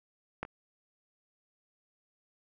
clicks, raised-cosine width 0.5 ms, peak -19 / -30 dBFS, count 2, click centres 0.43 / 0.451 s, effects none

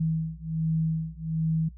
sine beating tone pair, 160 / 161.3 Hz, D#3 / E3, +49 / -37 cents, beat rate 1.3 Hz, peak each -28 dBFS, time 0-1.69 s, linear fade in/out 10 ms, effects noise-tail reverb RT60 0.1 s tail -18 dB re dry + added 60 Hz sine -43 dBFS peak until 1.77 s

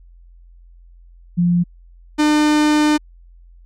sine / 45% pulse tone pair in turn, 174.61 / 301.4 Hz, F3 / D4, 0 / +45 cents, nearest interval major sixth, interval 945 cents, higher second, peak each -12 dBFS, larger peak neither, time 1.37-1.64 / 2.18-2.98 s, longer second, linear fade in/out 20 ms, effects added 43 Hz sine -42 dBFS peak until 3.65 s + low-pass 8000 Hz 12 dB/octave

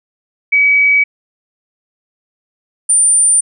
sine tone pair in turn, 2275 / 9166 Hz, C#7 / D9, +44 / -43 cents, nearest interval 2 octaves, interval 2413 cents, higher second, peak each -7 / -7 dBFS, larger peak neither, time 0.52-1.04 / 2.89-3.41 s, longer neither, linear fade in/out 10 ms, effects none

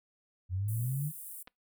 sine exponential sweep, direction up, 88 to 157.2 Hz, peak -30 dBFS, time 0.49-1.12 s, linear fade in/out 50 ms
pink high-pass noise, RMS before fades -45 dBFS, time 0.68-1.43 s, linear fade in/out 5 ms, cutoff 9000 Hz, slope 48 dB/octave
clicks, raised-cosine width 0.3 ms, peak -34 dBFS, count 2, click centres 1.474 / 1.478 s
effects noise-tail reverb RT60 0.2 s tail -25 dB re dry

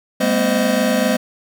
square tone cluster, 201 / 228.9 / 253.1 / 517 / 625 Hz, G3 / A#3 / B3 / C5 / D#5, +44 / -31 / +43 / -21 / +8 cents, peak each -22 dBFS, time 0.2-1.17 s, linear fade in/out 10 ms, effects none

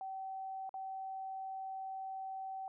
sine tone with dropouts, 767 Hz, G5, 38 cents flat, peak -40 dBFS, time 0.01-2.68 s, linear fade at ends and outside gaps 1 ms, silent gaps 0.693-0.741 s, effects none

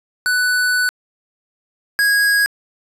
square tone pair in turn, 1490 / 1649.1 Hz, F#6 / G#6, +12 / -13 cents, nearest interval major second, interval 175 cents, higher second, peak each -15 / -13 dBFS, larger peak second, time 0.26-0.89 / 1.99-2.46 s, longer first, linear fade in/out 0 ms, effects resampled to 32000 Hz + 8-bit

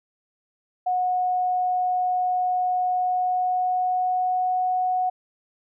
sine tone with pitch glide, 730 to 735.9 Hz, F#5 to F#5, -24 to -10 cents, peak -20 dBFS, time 0.86-5.1 s, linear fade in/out 10 ms, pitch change +14 cents, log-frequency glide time 2.89-4.6 s, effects none

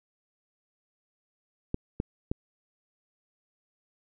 clicks, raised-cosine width 3 ms, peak -15 dBFS, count 3, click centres 1.744 / 2.001 / 2.315 s, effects none

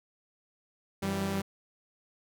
sawtooth tone cluster, 94.3 / 165.7 / 195.6 Hz, F#2 / E3 / G3, +33 / +9 / -4 cents, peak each -34 / -34 / -27 dBFS, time 1.02-1.42 s, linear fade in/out 10 ms, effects none

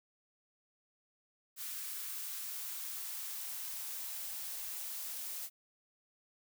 blue noise with high-pass filter sweep, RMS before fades -42 dBFS, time 1.56-5.5 s, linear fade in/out 50 ms, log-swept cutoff 1300 to 480 Hz, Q 1.4, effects none

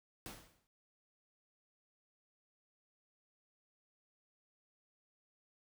pink noise with exponential decay, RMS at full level -45 dBFS, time 0.26-0.67 s, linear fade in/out 0 ms, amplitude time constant 89 ms, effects none

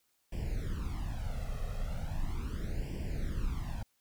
brown noise with flanger, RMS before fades -35 dBFS, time 0.32-3.83 s, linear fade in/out 5 ms, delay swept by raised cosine 0.38 to 1.58 ms, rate 0.38 Hz, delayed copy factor +1, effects white hiss -75 dBFS RMS until 4 s

